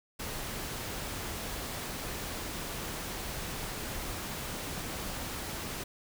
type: noise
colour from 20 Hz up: pink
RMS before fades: -38 dBFS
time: 0.19-5.84 s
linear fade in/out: 10 ms
effects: none